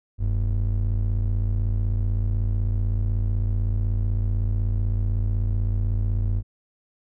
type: ring-modulated tone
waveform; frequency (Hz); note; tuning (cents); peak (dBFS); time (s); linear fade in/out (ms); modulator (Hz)
triangle; 70.7; C#2; +35; -15; 0.18-6.43; 50; 28
effects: none